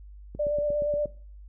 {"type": "click train", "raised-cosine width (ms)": 3, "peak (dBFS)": -26, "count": 7, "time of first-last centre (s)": [0.35, 1.058], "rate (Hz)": 8.48}
{"type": "tone with vibrato", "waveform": "sine", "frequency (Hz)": 587.3, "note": "D5", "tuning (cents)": 0, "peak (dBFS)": -23, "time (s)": [0.39, 1.06], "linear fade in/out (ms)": 10, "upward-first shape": "sine", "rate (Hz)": 8.5, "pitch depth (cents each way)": 20}
{"effects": ["noise-tail reverb RT60 0.4 s tail -17 dB re dry", "added 50 Hz sine -43 dBFS peak until 1.48 s"]}